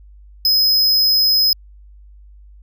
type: tone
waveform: square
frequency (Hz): 5080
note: D#8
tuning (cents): +35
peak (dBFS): -12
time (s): 0.45-1.53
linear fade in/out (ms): 2
effects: added 50 Hz sine -40 dBFS peak until 2.62 s